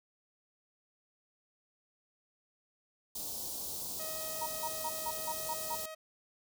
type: band-stop noise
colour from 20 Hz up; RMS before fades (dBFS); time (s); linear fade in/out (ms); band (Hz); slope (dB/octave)
white; -40; 3.15-5.86; 5; 880 to 4000; 24
type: tone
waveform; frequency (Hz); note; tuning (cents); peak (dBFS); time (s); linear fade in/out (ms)
sawtooth; 632; D#5; +27; -39; 3.99-5.95; 10
type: tone bursts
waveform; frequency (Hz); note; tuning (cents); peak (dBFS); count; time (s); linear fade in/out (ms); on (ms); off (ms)
sine; 940; A#5; +14; -34; 7; 4.41-5.755; 10; 55; 160
effects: none